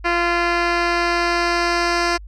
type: tone with low-pass filter sweep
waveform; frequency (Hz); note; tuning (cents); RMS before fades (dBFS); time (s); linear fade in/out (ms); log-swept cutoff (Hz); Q
10% pulse; 345.2; F4; -20; -19; 0.04-2.18; 20; 3100 to 5400; 1.4
effects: added 50 Hz sine -34 dBFS peak until 2.27 s